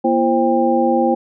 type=tone cluster; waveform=sine; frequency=238.5 / 337.7 / 527 / 796 Hz; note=A#3 / E4 / C5 / G5; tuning=+40 / +42 / +12 / +26 cents; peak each=-18 dBFS; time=0.04-1.15 s; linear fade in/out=10 ms; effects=none